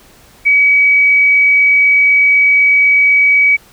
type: tone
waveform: sine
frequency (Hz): 2272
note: C#7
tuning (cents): +42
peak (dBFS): -6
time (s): 0.45-3.57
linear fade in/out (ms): 20
effects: pink hiss -44 dBFS RMS until 3.72 s